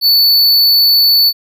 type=tone; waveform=square; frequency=4473 Hz; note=C#8; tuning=15 cents sharp; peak=-7 dBFS; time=0.01-1.33 s; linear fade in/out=50 ms; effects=none